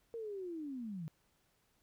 sine linear sweep, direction down, 468.8 to 148.7 Hz, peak -40 dBFS, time 0.14-1.08 s, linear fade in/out 0 ms, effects pink hiss -75 dBFS RMS until 1.82 s

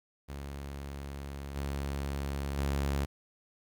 sawtooth tone with level steps, 69.9 Hz, C#2, 15 cents sharp, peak -35 / -29 / -25 dBFS, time 0.28-3.06 s, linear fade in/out 20 ms, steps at 1.55 / 2.57 s, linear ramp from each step 20 ms, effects 11-bit

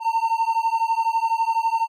triangle beating tone pair, 902 / 914 Hz, A5 / A#5, +43 / -34 cents, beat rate 12 Hz, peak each -20 dBFS, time 0-1.88 s, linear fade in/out 50 ms, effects none

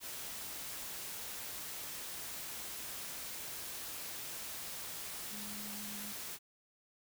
sine tone in noise, 207.4 Hz, G#3, 2 cents flat, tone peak -48 dBFS, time 5.29-6.15 s, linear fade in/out 50 ms, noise white, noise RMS -44 dBFS, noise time 0-6.39 s, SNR -7 dB, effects none

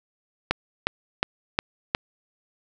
click train, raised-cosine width 0.3 ms, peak -4 dBFS, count 5, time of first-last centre 0.51-1.949 s, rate 2.78 Hz, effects none

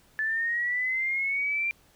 sine linear sweep, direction up, 1735 to 2378 Hz, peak -25 dBFS, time 0.19-1.71 s, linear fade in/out 0 ms, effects pink hiss -61 dBFS RMS until 1.95 s

